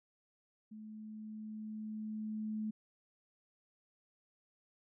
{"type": "tone with level ramp", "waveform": "sine", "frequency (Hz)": 215.7, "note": "A3", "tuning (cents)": -34, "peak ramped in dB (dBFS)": [-47, -35], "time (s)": [0.71, 2.71], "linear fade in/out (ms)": 10, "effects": []}